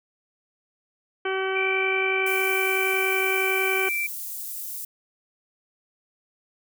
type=harmonic tone; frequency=381.7 Hz; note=G4; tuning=46 cents flat; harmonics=1 / 2 / 3 / 4 / 5 / 6 / 7 / 8; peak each=-26 / -33 / -34 / -31 / -42 / -33 / -45 / -38 dBFS; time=1.25-3.89 s; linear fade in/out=5 ms
type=tone; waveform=sine; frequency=2341 Hz; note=D7; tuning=6 cents flat; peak=-24 dBFS; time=1.55-4.07 s; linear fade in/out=10 ms
type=high-pass noise; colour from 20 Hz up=white; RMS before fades=-34 dBFS; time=2.26-4.85 s; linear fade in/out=5 ms; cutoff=10000 Hz; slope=12 dB/octave
effects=none